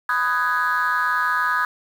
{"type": "chord", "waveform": "sine", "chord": "G# minor seventh", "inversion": "first", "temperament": "just", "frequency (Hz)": [996.7, 1245.9, 1495.1, 1661.2], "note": ["B5", "D#6", "F#6", "G#6"], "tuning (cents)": [16, 2, 18, 0], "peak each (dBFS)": [-24, -21, -24, -22], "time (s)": [0.09, 1.65], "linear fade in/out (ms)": 2, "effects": ["tanh soft clip ceiling -12 dBFS", "7-bit"]}